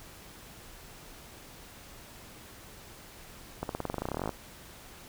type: accelerating click train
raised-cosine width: 1 ms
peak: -18 dBFS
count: 20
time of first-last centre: 3.63-4.293 s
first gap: 62 ms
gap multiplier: 0.93
effects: pink hiss -50 dBFS RMS until 5.08 s